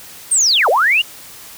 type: linear two-way sweep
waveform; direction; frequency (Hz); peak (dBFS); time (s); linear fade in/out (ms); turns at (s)
sine; down then up; 8900 to 420.9 to 2945; -10; 0.31-1.02; 10; 0.69
effects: white hiss -37 dBFS RMS until 1.57 s

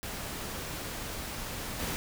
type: noise with level steps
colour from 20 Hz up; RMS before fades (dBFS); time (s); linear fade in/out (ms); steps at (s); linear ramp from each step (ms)
pink; -38 / -34; 0.03-1.96; 0; 1.79; 10
effects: none

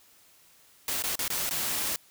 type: noise with dropouts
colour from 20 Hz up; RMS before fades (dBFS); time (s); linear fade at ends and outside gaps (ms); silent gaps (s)
white; -30; 0.88-1.96; 1; 1.023-1.038 / 1.155-1.191 / 1.28-1.302 / 1.493-1.509
effects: white hiss -59 dBFS RMS until 2.1 s

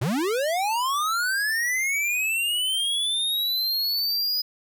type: linear sweep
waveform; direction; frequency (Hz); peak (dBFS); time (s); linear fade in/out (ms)
square; up; 102.5 to 4978; -23; 0.01-4.42; 10
effects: none

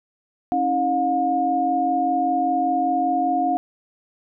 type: tone cluster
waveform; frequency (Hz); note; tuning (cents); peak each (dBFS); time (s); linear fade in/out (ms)
sine; 273.5 / 318.6 / 716; C#4 / D#4 / F5; -23 / +41 / +43; -25 / -27 / -19; 0.52-3.57; 0
effects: none

